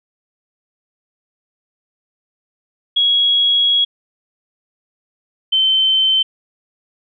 sine tone pair in turn, 3322 / 3087 Hz, G#7 / G7, 0 / -27 cents, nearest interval minor second, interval 127 cents, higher first, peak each -11 dBFS, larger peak neither, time 2.96-3.85 / 5.52-6.23 s, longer first, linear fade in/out 10 ms, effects none

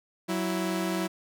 sawtooth tone pair together, 186.33 / 330 Hz, F#3 / E4, +12 / +2 cents, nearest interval minor seventh, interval 990 cents, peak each -26 / -26 dBFS, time 0.28-1.08 s, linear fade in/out 20 ms, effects none

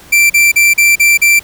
45% pulse tone bursts, 2349 Hz, D7, in tune, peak -5 dBFS, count 6, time 0.12-1.395 s, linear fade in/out 10 ms, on 180 ms, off 39 ms, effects pink hiss -38 dBFS RMS until 1.43 s

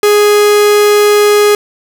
45% pulse tone, 415.3 Hz, G#4, in tune, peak -5 dBFS, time 0.03-1.55 s, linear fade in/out 2 ms, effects none

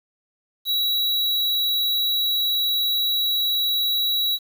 square tone, 3893 Hz, B7, 26 cents flat, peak -20 dBFS, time 0.65-4.39 s, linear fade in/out 50 ms, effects 8-bit

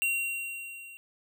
square tone with level ramp, 2750 Hz, F7, 27 cents flat, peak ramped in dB -25 to -46 dBFS, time 0.02-0.97 s, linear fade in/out 0 ms, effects none

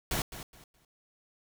pink noise with echo, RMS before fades -31 dBFS, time 0.11-0.22 s, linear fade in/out 2 ms, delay 210 ms, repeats 3, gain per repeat -12 dB, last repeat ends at 0.85 s, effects none

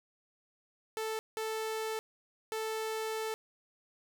sawtooth tone bursts at uneven times, 440 Hz, A4, in tune, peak -30 dBFS, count 3, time 0.97-1.19 / 1.37-1.99 / 2.52-3.34 s, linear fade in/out 0 ms, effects none

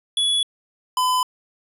square tone pair in turn, 3396 / 1009.6 Hz, G#7 / B5, +38 / +38 cents, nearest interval octave + major sixth, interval 2100 cents, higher first, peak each -18 dBFS, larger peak neither, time 0.17-0.43 / 0.97-1.23 s, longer neither, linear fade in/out 2 ms, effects resampled to 32000 Hz + 9-bit

